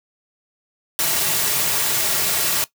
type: noise with comb filter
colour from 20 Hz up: white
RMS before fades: -20 dBFS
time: 0.99-2.64 s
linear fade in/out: 0 ms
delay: 3.9 ms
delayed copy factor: -0.55
effects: noise-tail reverb RT60 0.1 s tail -17 dB re dry + high-pass 100 Hz 12 dB/octave